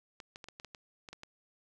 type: clicks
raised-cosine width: 0.2 ms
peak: -29 dBFS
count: 10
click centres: 0.202 / 0.359 / 0.442 / 0.486 / 0.599 / 0.647 / 0.748 / 1.088 / 1.13 / 1.234 s
effects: none